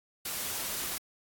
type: noise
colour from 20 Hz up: white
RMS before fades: -35 dBFS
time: 0.25-0.98 s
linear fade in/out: 5 ms
effects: AAC 64 kbps